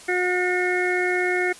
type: harmonic tone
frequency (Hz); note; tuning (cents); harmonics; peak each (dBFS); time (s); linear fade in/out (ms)
361.6; F#4; -40; 1 / 2 / 4 / 5 / 6; -23 / -29 / -29 / -27 / -26; 0.08-1.53; 10
effects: white hiss -44 dBFS RMS until 1.59 s + resampled to 24000 Hz